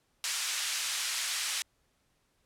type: band-pass noise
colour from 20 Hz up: white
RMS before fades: -33 dBFS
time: 0.24-1.62 s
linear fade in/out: 0 ms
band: 1500 to 7900 Hz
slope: 12 dB/octave
effects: pink hiss -73 dBFS RMS until 2.45 s + low-pass 12000 Hz 12 dB/octave